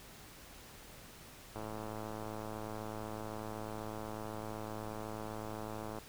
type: click train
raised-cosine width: 1 ms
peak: -29 dBFS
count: 479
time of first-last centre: 1.56-5.986 s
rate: 108 Hz
effects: pink hiss -54 dBFS RMS until 6.08 s